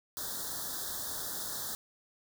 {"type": "band-stop noise", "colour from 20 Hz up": "white", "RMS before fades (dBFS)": -38, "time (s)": [0.17, 1.75], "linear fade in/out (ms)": 0, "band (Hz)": [1800, 3400], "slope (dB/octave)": 96, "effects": []}